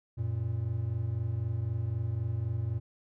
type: tone pair together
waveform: triangle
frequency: 92 / 115.91 Hz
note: F#2 / A#2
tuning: -9 / -9 cents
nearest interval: major third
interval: 400 cents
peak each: -32 / -29 dBFS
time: 0.17-2.8 s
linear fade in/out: 20 ms
effects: none